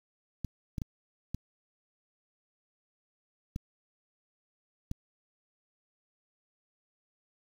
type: clicks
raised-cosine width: 5 ms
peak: -22 dBFS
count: 6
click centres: 0.447 / 0.782 / 0.818 / 1.346 / 3.561 / 4.914 s
effects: 8-bit